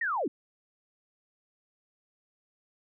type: linear sweep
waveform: sine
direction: down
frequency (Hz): 1919 to 221.1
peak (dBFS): -27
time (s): 0.01-0.28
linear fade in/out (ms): 5
effects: none